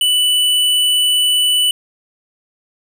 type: tone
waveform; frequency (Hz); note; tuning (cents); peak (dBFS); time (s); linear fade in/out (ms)
square; 2975; F#7; +9; -12; 0.01-1.71; 2
effects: none